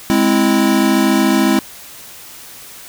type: chord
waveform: square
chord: Ab augmented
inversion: none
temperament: equal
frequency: 207.7 / 261.6 / 329.6 Hz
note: Ab3 / C4 / E4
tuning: 0 / 0 / 0 cents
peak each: -16 dBFS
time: 0.1-1.59 s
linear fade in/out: 0 ms
effects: white hiss -36 dBFS RMS until 2.88 s